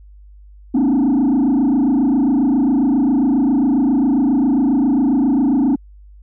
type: tone with frequency modulation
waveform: sine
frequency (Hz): 268.3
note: C4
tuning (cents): +44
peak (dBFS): -9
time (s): 0.74-5.76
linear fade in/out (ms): 10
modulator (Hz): 27.4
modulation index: 1.4
effects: tanh soft clip ceiling -11 dBFS + added 50 Hz sine -39 dBFS peak until 6.22 s